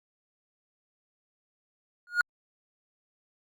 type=tone with exponential growth; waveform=triangle; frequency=1434 Hz; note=F6; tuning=45 cents sharp; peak=-15 dBFS; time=2.07-2.21 s; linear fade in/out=1 ms; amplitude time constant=30 ms; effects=Opus 48 kbps